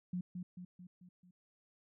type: tone with echo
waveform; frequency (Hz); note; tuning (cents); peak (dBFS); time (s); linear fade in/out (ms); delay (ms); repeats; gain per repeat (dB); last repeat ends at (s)
sine; 179.6; F3; +49; -35; 0.13-0.21; 5; 220; 5; -5; 1.31
effects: none